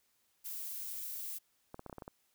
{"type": "noise", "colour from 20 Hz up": "violet", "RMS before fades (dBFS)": -42, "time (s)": [0.44, 1.39], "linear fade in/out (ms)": 20}
{"type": "clicks", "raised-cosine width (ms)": 1, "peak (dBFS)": -31, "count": 8, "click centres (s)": [1.744, 1.794, 1.863, 1.897, 1.928, 1.983, 2.022, 2.079]}
{"effects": ["white hiss -75 dBFS RMS until 2.34 s"]}